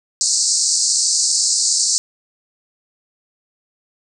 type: band-pass noise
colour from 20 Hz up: white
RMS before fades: -17 dBFS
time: 0.21-1.98 s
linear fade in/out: 0 ms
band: 4300 to 8500 Hz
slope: 96 dB/octave
effects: none